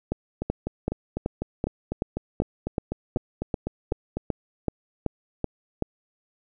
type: two click trains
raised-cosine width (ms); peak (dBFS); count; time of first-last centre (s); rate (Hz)
2; -11 / -14; 16 / 16; 0.12-5.823 / 0.42-4.17; 2.63 / 4
effects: none

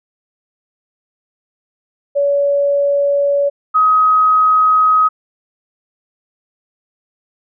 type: tone pair in turn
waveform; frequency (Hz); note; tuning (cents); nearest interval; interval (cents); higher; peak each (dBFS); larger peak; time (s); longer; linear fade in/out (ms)
sine; 567 / 1263.7; C#5 / D#6; +39 / +26; octave + major second; 1387; second; -11 / -8; second; 2.15-3.5 / 3.74-5.09; neither; 20
effects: none

